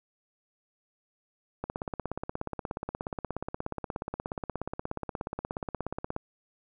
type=click train; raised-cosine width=1 ms; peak=-19 dBFS; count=77; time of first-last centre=1.64-6.164 s; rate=16.8 Hz; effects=none